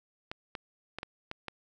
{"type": "clicks", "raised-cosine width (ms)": 0.3, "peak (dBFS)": -21, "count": 6, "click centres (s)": [0.315, 0.552, 0.986, 1.031, 1.314, 1.483], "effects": []}